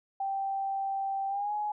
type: tone with pitch glide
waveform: sine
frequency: 782 to 838.1 Hz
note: G5 to G#5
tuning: -4 to +16 cents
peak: -29 dBFS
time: 0.2-1.72 s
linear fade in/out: 5 ms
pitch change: +120 cents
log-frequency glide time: 1.28-1.53 s
effects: none